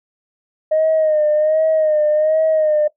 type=tone with vibrato; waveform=sine; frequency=619 Hz; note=D#5; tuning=9 cents flat; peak=-11 dBFS; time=0.71-2.88 s; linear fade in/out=10 ms; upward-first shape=sine; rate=1.3 Hz; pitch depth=48 cents each way; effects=noise-tail reverb RT60 0.1 s tail -17 dB re dry + tanh soft clip ceiling -8 dBFS